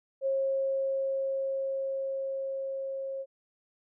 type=tone with level ramp; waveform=sine; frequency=540 Hz; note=C#5; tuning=45 cents flat; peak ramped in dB=-25 to -33 dBFS; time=0.21-3.26 s; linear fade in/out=50 ms; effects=none